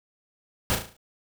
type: noise with echo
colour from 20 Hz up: pink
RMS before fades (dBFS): -24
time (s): 0.7-0.75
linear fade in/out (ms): 0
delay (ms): 36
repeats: 6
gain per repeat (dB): -6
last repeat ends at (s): 0.966
effects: none